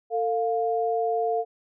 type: tone pair together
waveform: sine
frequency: 449.5 / 703 Hz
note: A4 / F5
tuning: +37 / +11 cents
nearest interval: minor sixth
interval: 774 cents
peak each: -25 dBFS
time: 0.1-1.45 s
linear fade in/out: 50 ms
effects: none

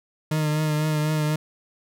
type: tone with vibrato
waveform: 40% pulse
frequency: 153.2 Hz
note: D#3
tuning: 27 cents flat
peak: -20 dBFS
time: 0.31-1.36 s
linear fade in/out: 5 ms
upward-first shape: triangle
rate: 4 Hz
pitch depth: 34 cents each way
effects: none

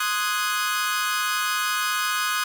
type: chord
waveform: sawtooth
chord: Ab dominant seventh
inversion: first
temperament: equal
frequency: 1046.5 / 1244.5 / 1480 / 1661.2 Hz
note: C6 / Eb6 / Gb6 / Ab6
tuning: 0 / 0 / 0 / 0 cents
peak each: -28 / -22 / -24 / -27 dBFS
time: 0-2.44 s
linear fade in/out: 5 ms
effects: 8-bit

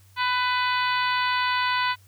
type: harmonic tone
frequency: 498.5 Hz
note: B4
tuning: 16 cents sharp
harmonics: 2 / 3 / 4 / 5 / 6 / 7 / 8 / 9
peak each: -24 / -28 / -30 / -32 / -34 / -35 / -36 / -37 dBFS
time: 0.16-1.96 s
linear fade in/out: 50 ms
effects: added 96 Hz sine -52 dBFS peak until 2.07 s + white hiss -60 dBFS RMS until 2.07 s

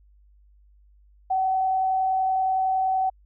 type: tone with frequency modulation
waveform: sine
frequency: 758 Hz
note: F#5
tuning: 42 cents sharp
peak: -20 dBFS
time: 1.3-3.1 s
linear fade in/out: 10 ms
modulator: 30.7 Hz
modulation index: 0.26
effects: added 50 Hz sine -53 dBFS peak until 3.25 s

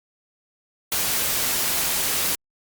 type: noise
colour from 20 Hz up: white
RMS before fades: -23 dBFS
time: 0.92-2.35 s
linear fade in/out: 0 ms
effects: Opus 48 kbps

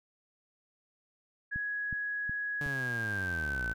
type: tone with pitch glide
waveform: sine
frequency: 1670 to 1522.6 Hz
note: G#6 to F#6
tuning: +9 to +49 cents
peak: -32 dBFS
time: 1.51-3.74 s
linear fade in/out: 20 ms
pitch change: -160 cents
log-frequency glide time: 2.64-3.58 s
type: click train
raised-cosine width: 5 ms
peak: -28 dBFS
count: 4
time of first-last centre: 1.56-2.663 s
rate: 2.72 Hz
type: linear sweep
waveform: sawtooth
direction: down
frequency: 146.83 to 51.91 Hz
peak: -33 dBFS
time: 2.61-3.73 s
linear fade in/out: 0 ms
effects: none

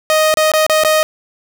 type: tone with dropouts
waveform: sawtooth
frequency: 623 Hz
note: D#5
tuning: 2 cents sharp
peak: -6 dBFS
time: 0.1-1.03 s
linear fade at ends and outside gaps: 0 ms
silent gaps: 0.34-0.372 / 0.517-0.537 / 0.665-0.697 / 0.836-0.848 s
effects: none

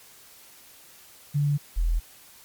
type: tone pair in turn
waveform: sine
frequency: 144.9 / 41.1 Hz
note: D3 / E1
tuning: -23 / -4 cents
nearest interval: octave + minor seventh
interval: 2181 cents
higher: first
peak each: -20 dBFS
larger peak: neither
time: 1.34-1.58 / 1.76-2 s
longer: neither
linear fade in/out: 20 ms
effects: white hiss -51 dBFS RMS until 2.44 s + MP3 96 kbps

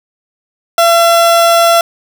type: tone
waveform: 30% pulse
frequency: 677 Hz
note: E5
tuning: 46 cents sharp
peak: -3 dBFS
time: 0.78-1.81 s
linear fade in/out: 2 ms
effects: none

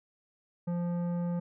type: tone with tanh clipping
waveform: sine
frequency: 173.9 Hz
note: F3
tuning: 7 cents flat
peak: -31 dBFS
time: 0.67-1.4 s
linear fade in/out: 10 ms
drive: 12 dB
effects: none

